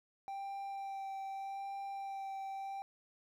triangle tone with vibrato, 784 Hz, G5, in tune, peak -38 dBFS, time 0.28-2.82 s, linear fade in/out 0 ms, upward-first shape sine, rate 0.82 Hz, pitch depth 13 cents each way, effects 12-bit

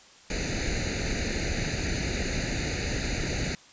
pink noise with comb filter, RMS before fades -29 dBFS, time 0.3-3.55 s, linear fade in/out 2 ms, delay 0.46 ms, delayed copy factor +1, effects white hiss -53 dBFS RMS until 3.72 s + resampled to 16000 Hz

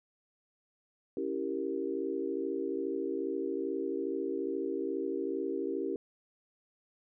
sine chord, C# diminished seventh, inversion none, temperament equal, 277.2 / 329.6 / 392 / 466.2 Hz, C#4 / E4 / G4 / Bb4, 0 / 0 / 0 / 0 cents, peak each -38 / -37 / -35 / -39 dBFS, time 1.17-5.96 s, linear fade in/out 2 ms, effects none

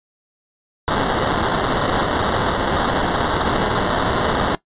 violet noise with sample-and-hold, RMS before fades -19 dBFS, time 0.88-4.55 s, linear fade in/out 0 ms, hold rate 2450 Hz, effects noise-tail reverb RT60 0.1 s tail -18 dB re dry + resampled to 8000 Hz

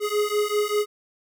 square beating tone pair, 415.3 / 420.4 Hz, G#4 / G#4, 0 / +21 cents, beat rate 5.1 Hz, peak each -25 dBFS, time 0-0.86 s, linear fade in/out 50 ms, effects none

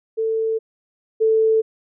sine tone pair in turn, 445.2 / 442.1 Hz, A4 / A4, +20 / +8 cents, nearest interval unison, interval 12 cents, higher first, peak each -18 / -13 dBFS, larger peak second, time 0.17-0.59 / 1.2-1.62 s, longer neither, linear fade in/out 20 ms, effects none

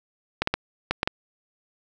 clicks, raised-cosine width 0.3 ms, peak -6 dBFS, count 6, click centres 0.42 / 0.474 / 0.54 / 0.91 / 1.031 / 1.075 s, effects none

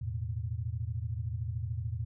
sine chord, E suspended fourth, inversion none, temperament equal, 82.41 / 110 / 123.47 Hz, E2 / A2 / B2, 0 / 0 / 0 cents, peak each -37 / -35 / -39 dBFS, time 0.01-2.05 s, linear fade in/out 10 ms, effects none

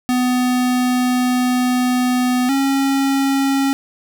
square tone pair in turn, 250 / 273.2 Hz, B3 / C#4, +21 / -25 cents, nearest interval major second, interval 154 cents, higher second, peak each -15 dBFS, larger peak neither, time 0.09-2.49 / 2.49-3.73 s, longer first, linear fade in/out 0 ms, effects none

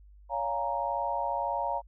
sine chord, Bb minor seventh, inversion first, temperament equal with one note detuned, 564.4 / 698.5 / 830.6 / 932.3 Hz, Db5 / F5 / Ab5 / Bb5, +31 / 0 / 0 / 0 cents, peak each -35 / -34 / -36 / -31 dBFS, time 0.29-1.82 s, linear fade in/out 50 ms, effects added 50 Hz sine -51 dBFS peak until 1.87 s

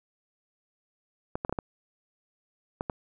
clicks, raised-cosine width 1 ms, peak -16 dBFS, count 7, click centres 1.355 / 1.449 / 1.495 / 1.526 / 1.588 / 2.809 / 2.898 s, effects none

